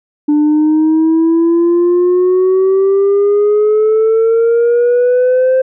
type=exponential sweep; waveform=sine; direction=up; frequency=295.1 to 523.3 Hz; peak=-5 dBFS; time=0.28-5.62 s; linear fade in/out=10 ms; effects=tanh soft clip ceiling -6 dBFS